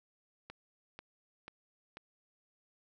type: click train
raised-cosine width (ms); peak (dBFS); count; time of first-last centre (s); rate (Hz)
0.3; -30; 4; 0.5-1.971; 2.04
effects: none